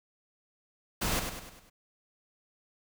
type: noise with echo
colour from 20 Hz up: pink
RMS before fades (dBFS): -30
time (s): 1.01-1.2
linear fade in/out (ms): 10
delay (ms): 100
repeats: 5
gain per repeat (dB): -6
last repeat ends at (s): 1.7
effects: none